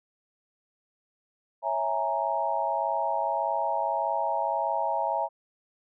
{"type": "chord", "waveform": "sine", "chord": "A# half-diminished seventh", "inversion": "first", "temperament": "equal", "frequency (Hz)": [554.4, 659.3, 830.6, 932.3], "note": ["C#5", "E5", "G#5", "A#5"], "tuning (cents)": [0, 0, 0, 0], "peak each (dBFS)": [-34, -30, -30, -29], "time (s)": [1.62, 5.29], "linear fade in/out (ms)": 50, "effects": []}